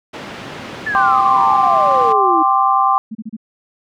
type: band-pass noise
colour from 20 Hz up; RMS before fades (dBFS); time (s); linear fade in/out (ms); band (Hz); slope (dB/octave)
pink; -31; 0.13-2.13; 10; 150 to 3200; 12
type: exponential sweep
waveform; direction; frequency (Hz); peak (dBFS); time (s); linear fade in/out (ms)
sine; down; 1776 to 311.1; -17; 0.86-2.43; 10
type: chord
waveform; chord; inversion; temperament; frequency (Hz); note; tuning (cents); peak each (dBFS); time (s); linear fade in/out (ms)
sine; G suspended fourth; none; just; 784 / 1045.3 / 1176; G5 / C6 / D6; 0 / -2 / +2; -15; 0.95-2.98; 0
type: tone bursts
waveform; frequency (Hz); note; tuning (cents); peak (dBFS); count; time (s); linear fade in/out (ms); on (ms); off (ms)
sine; 219.5; A3; -4; -23; 4; 3.11-3.367; 10; 41; 31
effects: none